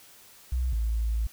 sine tone pair in turn, 62.6 / 55.77 Hz, B1 / A1, +24 / +24 cents, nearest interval major second, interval 200 cents, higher first, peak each -24 dBFS, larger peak neither, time 0.52-0.73 / 0.73-1.27 s, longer second, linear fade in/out 5 ms, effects white hiss -53 dBFS RMS until 1.32 s

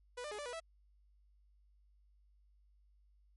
sawtooth tone with pitch steps, 491.8 / 597 / 419.4 / 585 / 488 / 656 Hz, B4 / D5 / G#4 / D5 / B4 / E5, -7 / +28 / +17 / -7 / -21 / -9 cents, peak -38 dBFS, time 0.17-0.602 s, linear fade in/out 10 ms, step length 72 ms, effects added 50 Hz sine -65 dBFS peak until 3.36 s + MP3 48 kbps

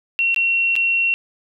sine tone with dropouts, 2730 Hz, F7, 40 cents flat, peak -15 dBFS, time 0.19-1.14 s, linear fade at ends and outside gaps 0 ms, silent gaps 0.345-0.362 / 0.755-0.763 s, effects none

